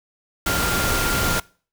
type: tone in noise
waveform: sine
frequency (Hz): 1396.9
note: F6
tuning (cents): 0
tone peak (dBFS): -25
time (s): 0.46-1.4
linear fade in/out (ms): 5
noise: pink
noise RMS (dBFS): -22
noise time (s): 0.46-1.4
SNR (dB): -6
effects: noise-tail reverb RT60 0.4 s tail -23 dB re dry